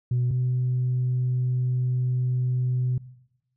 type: tone pair in turn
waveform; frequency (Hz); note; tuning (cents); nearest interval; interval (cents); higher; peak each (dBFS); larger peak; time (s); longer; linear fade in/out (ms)
sine; 123.47 / 125.92; B2 / B2; 0 / +34; unison; 34; second; -19 / -20; first; 0.11-0.31 / 0.31-2.98; second; 5
effects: noise-tail reverb RT60 0.9 s tail -20 dB re dry + tanh soft clip ceiling -18 dBFS

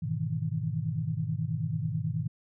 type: chord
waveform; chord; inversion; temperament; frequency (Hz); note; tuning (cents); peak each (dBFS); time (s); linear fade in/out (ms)
sine; E major seventh; first; equal; 103.83 / 123.47 / 155.56 / 164.81; G#2 / B2 / D#3 / E3; 0 / 0 / 0 / 0; -35 / -34 / -32 / -35; 0.02-2.28; 10
effects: none

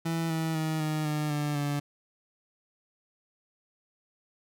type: tone with pitch steps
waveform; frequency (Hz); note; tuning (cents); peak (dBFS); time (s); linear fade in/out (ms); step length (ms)
30% pulse; 164.81 / 161.23 / 157.73 / 154.31 / 150.96 / 147.68 / 144.47; E3 / E3 / D#3 / D#3 / D3 / D3 / D3; 0 / -38 / +24 / -14 / +48 / +10 / -28; -25; 0.05-1.8; 10; 250
effects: none

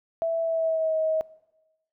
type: tone with pitch glide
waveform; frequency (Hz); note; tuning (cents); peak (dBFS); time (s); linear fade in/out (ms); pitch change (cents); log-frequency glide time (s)
sine; 660 to 634.2; E5 to D#5; +2 to +33; -22; 0.22-1.21; 0; -69; 0.42-0.96
effects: noise-tail reverb RT60 1.0 s tail -21 dB re dry

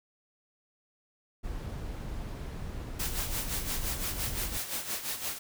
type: noise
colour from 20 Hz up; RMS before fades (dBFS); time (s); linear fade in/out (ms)
brown; -37; 1.43-4.58; 20
type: noise with tremolo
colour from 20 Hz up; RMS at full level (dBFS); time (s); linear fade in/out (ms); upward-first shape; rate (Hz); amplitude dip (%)
white; -33; 2.99-5.39; 10; sine; 5.8; 65
effects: none

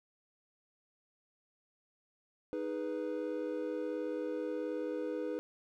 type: chord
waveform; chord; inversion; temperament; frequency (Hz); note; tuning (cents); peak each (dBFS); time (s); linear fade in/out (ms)
triangle; G# minor; second; equal; 311.1 / 415.3 / 493.9; D#4 / G#4 / B4; 0 / 0 / 0; -37 / -39 / -36; 2.53-5.39; 0
effects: none

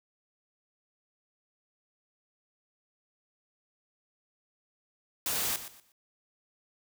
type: noise with echo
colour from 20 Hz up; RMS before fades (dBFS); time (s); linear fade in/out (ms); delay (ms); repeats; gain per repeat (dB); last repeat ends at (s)
white; -31; 5.26-5.56; 2; 120; 3; -12; 5.92
effects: none

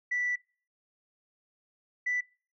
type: tone pair in turn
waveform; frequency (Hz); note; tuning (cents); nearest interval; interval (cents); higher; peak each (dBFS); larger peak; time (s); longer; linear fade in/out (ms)
sine; 1967 / 1979.5; B6 / B6; -7 / +3; unison; 10; second; -26; neither; 0.11-0.36 / 2.06-2.21; first; 10
effects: noise-tail reverb RT60 0.4 s tail -23 dB re dry + tanh soft clip ceiling -23 dBFS

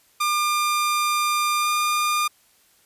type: tone with pitch glide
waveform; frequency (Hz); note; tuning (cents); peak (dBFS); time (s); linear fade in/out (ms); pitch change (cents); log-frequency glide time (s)
sawtooth; 1200 to 1208.3; D6 to D6; +37 to +49; -16; 0.2-2.28; 10; +12; 1.6-1.68
effects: white hiss -59 dBFS RMS until 2.85 s + resampled to 32000 Hz

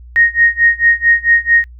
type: tone with tremolo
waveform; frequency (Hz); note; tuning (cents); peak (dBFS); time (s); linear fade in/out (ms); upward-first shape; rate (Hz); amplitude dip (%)
sine; 1864.7; A#6; 0; -5; 0.16-1.64; 0; sine; 4.5; 95
effects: noise-tail reverb RT60 0.1 s tail -26 dB re dry + added 60 Hz sine -33 dBFS peak until 1.79 s

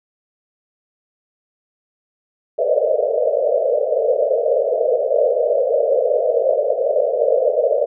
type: band-pass noise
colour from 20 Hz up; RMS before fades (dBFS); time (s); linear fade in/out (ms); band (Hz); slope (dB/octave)
white; -17; 2.58-7.86; 10; 450 to 640; 96
effects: none

